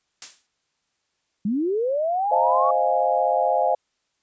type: noise with exponential decay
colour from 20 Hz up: blue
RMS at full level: -28 dBFS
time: 0.22-0.47 s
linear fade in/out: 1 ms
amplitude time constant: 53 ms
type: linear sweep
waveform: sine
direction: up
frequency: 190.4 to 1140 Hz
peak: -20 dBFS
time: 1.45-2.71 s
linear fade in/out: 5 ms
type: chord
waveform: sine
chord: F minor seventh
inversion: second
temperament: equal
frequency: 523.3 / 622.3 / 698.5 / 830.6 Hz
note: C5 / Eb5 / F5 / Ab5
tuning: 0 / 0 / 0 / 0 cents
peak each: -24 / -24 / -22 / -23 dBFS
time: 2.31-3.75 s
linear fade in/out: 5 ms
effects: white hiss -73 dBFS RMS until 4.22 s + resampled to 16000 Hz